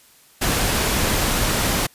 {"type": "noise", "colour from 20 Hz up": "pink", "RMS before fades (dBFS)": -20, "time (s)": [0.41, 1.87], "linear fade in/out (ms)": 10, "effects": ["white hiss -52 dBFS RMS until 1.94 s", "resampled to 32000 Hz"]}